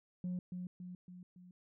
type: tone with echo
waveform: sine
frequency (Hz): 180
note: F#3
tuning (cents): -47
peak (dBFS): -34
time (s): 0.24-0.39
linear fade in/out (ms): 2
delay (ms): 280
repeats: 4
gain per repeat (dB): -5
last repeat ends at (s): 1.51
effects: tanh soft clip ceiling -34 dBFS